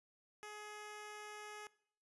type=tone; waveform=10% pulse; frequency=420.8 Hz; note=G#4; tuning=23 cents sharp; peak=-40 dBFS; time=0.43-1.67 s; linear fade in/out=0 ms; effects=noise-tail reverb RT60 0.6 s tail -20 dB re dry + resampled to 24000 Hz